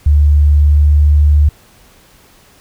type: tone with pitch glide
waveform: sine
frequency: 73.42 to 73.89 Hz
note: D2 to D2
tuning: 0 to +11 cents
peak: -5 dBFS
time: 0.06-1.49 s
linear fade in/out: 5 ms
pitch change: +11 cents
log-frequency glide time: 0.56-0.94 s
effects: pink hiss -46 dBFS RMS until 2.6 s